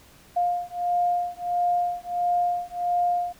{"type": "beating tone pair", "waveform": "sine", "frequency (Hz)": [705, 706.5], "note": ["F5", "F5"], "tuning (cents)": [16, 20], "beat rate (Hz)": 1.5, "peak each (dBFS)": -25, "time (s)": [0.36, 3.33], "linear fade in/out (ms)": 10, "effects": ["pink hiss -53 dBFS RMS until 3.39 s"]}